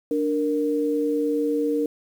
sine tone pair together, 293.8 / 465 Hz, D4 / A#4, +1 / -4 cents, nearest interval minor sixth, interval 795 cents, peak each -23 dBFS, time 0.11-1.86 s, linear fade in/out 2 ms, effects 8-bit

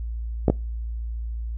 clicks, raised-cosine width 2 ms, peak -4 dBFS, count 2, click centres 0.482 / 0.5 s, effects noise-tail reverb RT60 0.3 s tail -26 dB re dry + added 57 Hz sine -27 dBFS peak until 1.57 s

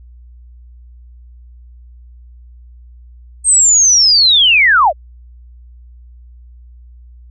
sine linear sweep, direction down, 8490 to 530 Hz, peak -6 dBFS, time 3.44-4.93 s, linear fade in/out 50 ms, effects added 60 Hz sine -36 dBFS peak until 7.3 s

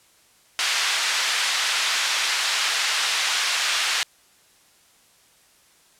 white band-pass noise, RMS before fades -23 dBFS, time 0.59-4.03 s, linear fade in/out 0 ms, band 1200 to 4500 Hz, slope 12 dB/octave, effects white hiss -57 dBFS RMS until 5.99 s + low-pass 11000 Hz 12 dB/octave

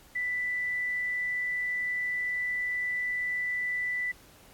sine tone, 1982 Hz, B6, 6 cents sharp, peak -28 dBFS, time 0.15-4.12 s, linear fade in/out 10 ms, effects pink hiss -56 dBFS RMS until 4.53 s + AAC 64 kbps

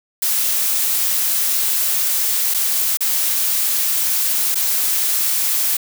blue noise with dropouts, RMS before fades -18 dBFS, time 0.22-5.77 s, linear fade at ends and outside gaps 5 ms, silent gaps 2.54-2.544 / 2.972-3.006 / 4.546-4.554 s, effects none

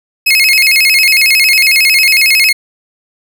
30% pulse tone with vibrato, 2349 Hz, D7, in tune, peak -3 dBFS, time 0.26-2.53 s, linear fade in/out 10 ms, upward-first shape square, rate 11 Hz, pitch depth 150 cents each way, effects none

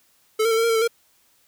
square tone with pitch steps, 435.7 / 457.8 / 445.7 / 455.4 / 463.9 / 453 / 443.3 / 465.2 Hz, A4 / A#4 / A4 / A#4 / A#4 / A#4 / A4 / A#4, -17 / -31 / +22 / -40 / -8 / -50 / +13 / -4 cents, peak -18 dBFS, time 0.39-0.878 s, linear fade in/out 10 ms, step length 61 ms, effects white hiss -61 dBFS RMS until 1.47 s

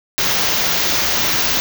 white band-stop noise, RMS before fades -17 dBFS, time 0.18-1.6 s, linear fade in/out 0 ms, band 6800 to 15000 Hz, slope 96 dB/octave, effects none

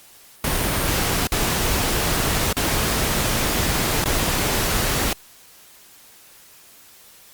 pink noise with dropouts, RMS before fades -21 dBFS, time 0.44-5.13 s, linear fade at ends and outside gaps 2 ms, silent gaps 1.271-1.32 / 2.528-2.567 / 4.042-4.057 s, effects white hiss -48 dBFS RMS until 7.33 s + Opus 48 kbps

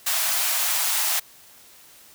white high-pass noise, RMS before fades -23 dBFS, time 0.06-1.2 s, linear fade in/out 10 ms, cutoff 610 Hz, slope 96 dB/octave, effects white hiss -50 dBFS RMS until 2.14 s

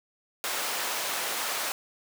pink high-pass noise, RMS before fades -31 dBFS, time 0.44-1.72 s, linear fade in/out 0 ms, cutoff 670 Hz, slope 12 dB/octave, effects none

